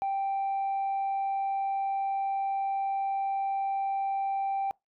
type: tone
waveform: sine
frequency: 784 Hz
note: G5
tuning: in tune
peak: -25 dBFS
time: 0.02-4.71 s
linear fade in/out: 0 ms
effects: noise-tail reverb RT60 0.2 s tail -26 dB re dry + tanh soft clip ceiling -25 dBFS